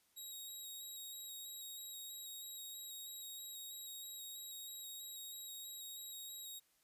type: tone with vibrato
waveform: 10% pulse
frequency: 3800 Hz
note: A#7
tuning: 33 cents sharp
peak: -40 dBFS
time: 0.16-6.6 s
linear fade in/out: 20 ms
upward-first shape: square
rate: 3.1 Hz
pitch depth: 14 cents each way
effects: white hiss -75 dBFS RMS until 6.83 s + resampled to 32000 Hz